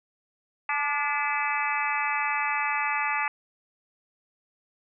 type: harmonic tone with a mistuned harmonic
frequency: 288.7 Hz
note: D4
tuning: 30 cents flat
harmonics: 3 / 4 / 5 / 6 / 7 / 8 / 9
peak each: -30 / -31 / -36 / -34 / -31 / -34 / -33 dBFS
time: 0.69-3.28 s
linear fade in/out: 2 ms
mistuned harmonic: 4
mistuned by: +44 cents
effects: none